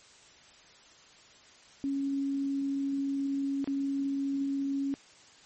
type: tone with dropouts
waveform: sine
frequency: 276.4 Hz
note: C#4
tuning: 5 cents flat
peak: -28 dBFS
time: 1.84-4.94 s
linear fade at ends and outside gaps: 0 ms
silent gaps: 3.643-3.675 s
effects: white hiss -56 dBFS RMS until 5.45 s + MP3 32 kbps